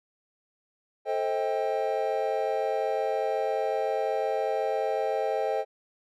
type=chord; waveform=triangle; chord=A half-diminished seventh; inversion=none; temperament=just; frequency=440 / 528 / 633.6 / 792 Hz; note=A4 / C5 / Eb5 / G5; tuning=0 / +16 / +31 / +18 cents; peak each=-29 / -29 / -29 / -29 dBFS; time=1.05-5.65 s; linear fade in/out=50 ms; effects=none